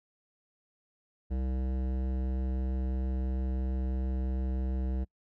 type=tone with hard clipping; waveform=sine; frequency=64.5 Hz; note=C2; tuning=24 cents flat; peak=-31 dBFS; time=1.3-5.05 s; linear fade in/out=20 ms; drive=15 dB; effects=noise-tail reverb RT60 0.1 s tail -26 dB re dry